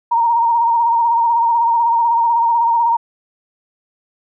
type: tone with vibrato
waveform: sine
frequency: 932 Hz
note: A#5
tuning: 1 cent flat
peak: -11 dBFS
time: 0.11-2.97 s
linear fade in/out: 10 ms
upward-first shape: sine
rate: 16 Hz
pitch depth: 40 cents each way
effects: none